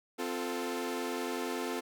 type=chord; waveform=sawtooth; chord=F major; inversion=second; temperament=equal with one note detuned; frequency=259.2 / 349.2 / 440 Hz; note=C4 / F4 / A4; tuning=-16 / 0 / 0 cents; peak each=-34 dBFS; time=0.18-1.81 s; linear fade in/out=20 ms; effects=none